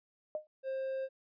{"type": "tone with exponential decay", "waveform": "sine", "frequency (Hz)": 613, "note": "D#5", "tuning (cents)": -26, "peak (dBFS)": -30, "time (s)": [0.35, 0.47], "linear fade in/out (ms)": 1, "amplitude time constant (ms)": 26}
{"type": "tone", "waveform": "triangle", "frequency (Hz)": 531, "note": "C5", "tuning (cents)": 25, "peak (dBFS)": -32, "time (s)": [0.63, 1.09], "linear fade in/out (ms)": 50}
{"effects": ["resampled to 11025 Hz"]}